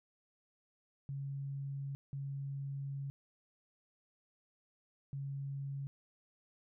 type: tone bursts at uneven times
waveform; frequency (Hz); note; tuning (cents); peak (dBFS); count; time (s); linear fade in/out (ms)
sine; 138.59; C#3; 0; -38; 3; 1.09-1.95 / 2.13-3.1 / 5.13-5.87; 0
effects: none